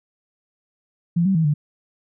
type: tone with pitch steps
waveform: sine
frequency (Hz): 170.8 / 192.8 / 161.3 / 148.2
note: F3 / G3 / E3 / D3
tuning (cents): -38 / -28 / -37 / +16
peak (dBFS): -15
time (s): 1.16-1.54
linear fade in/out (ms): 10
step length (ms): 95
effects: none